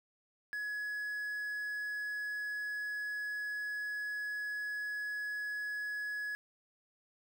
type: tone with quantisation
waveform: triangle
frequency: 1687 Hz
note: G#6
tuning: 27 cents sharp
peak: -34 dBFS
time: 0.53-6.35 s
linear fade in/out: 0 ms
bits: 10
effects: none